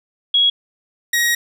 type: tone pair in turn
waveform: sine / sawtooth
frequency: 3322 / 1891.5 Hz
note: G#7 / A#6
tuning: 0 / +25 cents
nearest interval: minor seventh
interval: 975 cents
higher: first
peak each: -11 dBFS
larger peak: neither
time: 0.34-0.5 / 1.13-1.35 s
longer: second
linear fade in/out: 5 ms
effects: none